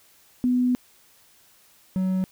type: tone pair in turn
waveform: sine / triangle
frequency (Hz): 249 / 187.07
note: B3 / F#3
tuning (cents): +14 / +19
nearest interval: perfect fourth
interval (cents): 495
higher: first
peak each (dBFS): -18 / -19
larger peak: first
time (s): 0.44-0.75 / 1.96-2.24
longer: first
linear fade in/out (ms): 0
effects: white hiss -57 dBFS RMS until 2.31 s